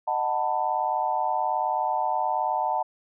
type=chord; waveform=sine; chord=B dominant seventh; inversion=first; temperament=just; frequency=617.4 / 740.8 / 889 / 987.8 Hz; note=D#5 / F#5 / A5 / B5; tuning=-14 / +2 / +18 / 0 cents; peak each=-32 / -27 / -26 / -32 dBFS; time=0.07-2.83 s; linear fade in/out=10 ms; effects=none